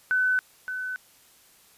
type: tone pair in turn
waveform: sine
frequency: 1508 / 1508 Hz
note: F#6 / F#6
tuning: +32 / +32 cents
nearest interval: unison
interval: 0 cents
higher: neither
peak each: -20 / -29 dBFS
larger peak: first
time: 0.11-0.39 / 0.68-0.96 s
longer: neither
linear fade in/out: 0 ms
effects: white hiss -57 dBFS RMS until 1.77 s + resampled to 32000 Hz